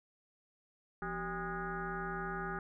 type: tone with frequency modulation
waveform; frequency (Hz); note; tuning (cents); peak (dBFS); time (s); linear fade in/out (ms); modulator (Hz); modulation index
sine; 810; G#5; -43; -36; 1.02-2.59; 2; 213; 3.7
effects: none